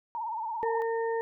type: tone with vibrato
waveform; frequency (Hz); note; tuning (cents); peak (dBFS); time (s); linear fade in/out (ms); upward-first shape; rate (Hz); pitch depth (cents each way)
sine; 905; A5; +48; -31; 0.15-0.82; 0; sine; 18; 90
type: harmonic tone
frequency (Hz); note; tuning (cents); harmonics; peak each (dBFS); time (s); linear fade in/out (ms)
456.4; A#4; -37; 1 / 2 / 4; -28 / -34 / -40; 0.63-1.21; 0
effects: none